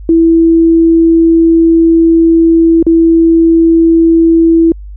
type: tone with dropouts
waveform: sine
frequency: 330 Hz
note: E4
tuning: 2 cents sharp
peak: -3 dBFS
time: 0.09-4.72 s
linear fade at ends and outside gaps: 2 ms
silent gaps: 2.827-2.866 s
effects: added 50 Hz sine -24 dBFS peak until 4.96 s